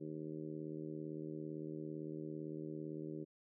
harmonic tone, 77.78 Hz, D#2, in tune, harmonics 2 / 3 / 4 / 5 / 6 / 7, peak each -48 / -53 / -46 / -48 / -56 / -58 dBFS, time 0-3.25 s, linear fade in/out 20 ms, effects none

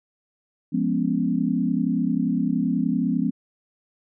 sine chord, C# dominant seventh, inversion first, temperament equal, 174.61 / 207.7 / 246.9 / 277.2 Hz, E#3 / G#3 / B3 / C#4, 0 / 0 / 0 / 0 cents, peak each -26 / -26 / -24 / -26 dBFS, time 0.72-3.31 s, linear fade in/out 20 ms, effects none

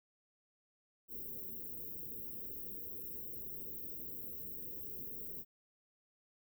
white band-stop noise, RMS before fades -45 dBFS, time 1.08-5.45 s, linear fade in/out 50 ms, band 500 to 14000 Hz, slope 96 dB/octave, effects none

